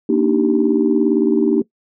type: chord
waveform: sine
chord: Eb major seventh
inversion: second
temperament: just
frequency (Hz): 233.3 / 291.7 / 311.1 / 388.9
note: Bb3 / D4 / Eb4 / G4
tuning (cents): +2 / -12 / 0 / -14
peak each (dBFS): -17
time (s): 0.09-1.62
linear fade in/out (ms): 5
effects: noise-tail reverb RT60 0.1 s tail -19 dB re dry + tanh soft clip ceiling -3 dBFS